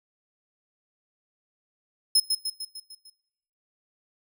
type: tone with echo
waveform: sawtooth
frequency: 5160 Hz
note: E8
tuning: 38 cents flat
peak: -14 dBFS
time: 2.15-2.2 s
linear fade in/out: 5 ms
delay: 150 ms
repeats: 6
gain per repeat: -5 dB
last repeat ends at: 3.1 s
effects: noise-tail reverb RT60 0.9 s tail -23 dB re dry